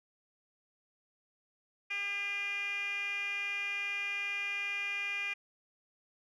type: tone with band-pass filter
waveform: 10% pulse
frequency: 402.5 Hz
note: G4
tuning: 46 cents sharp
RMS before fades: -36 dBFS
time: 1.9-5.34 s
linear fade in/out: 10 ms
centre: 2400 Hz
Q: 7
effects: none